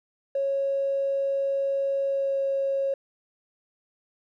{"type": "tone with pitch glide", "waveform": "triangle", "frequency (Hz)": [550, 546.8], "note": ["C#5", "C#5"], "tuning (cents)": [-14, -24], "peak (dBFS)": -19, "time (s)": [0.35, 2.94], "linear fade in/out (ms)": 5, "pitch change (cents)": -10, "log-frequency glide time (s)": [2.08, 2.39], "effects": ["tanh soft clip ceiling -21 dBFS"]}